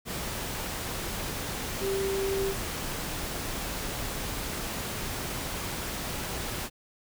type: tone in noise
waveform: sine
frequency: 390 Hz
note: G4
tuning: 9 cents flat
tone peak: -27 dBFS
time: 1.8-2.55 s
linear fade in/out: 50 ms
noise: pink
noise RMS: -34 dBFS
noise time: 0.05-6.7 s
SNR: +4 dB
effects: none